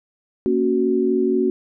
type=chord; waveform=sine; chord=F# major; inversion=first; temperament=equal; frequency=233.1 / 277.2 / 370 Hz; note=A#3 / C#4 / F#4; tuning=0 / 0 / 0 cents; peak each=-22 / -22 / -18 dBFS; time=0.46-1.5 s; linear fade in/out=0 ms; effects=none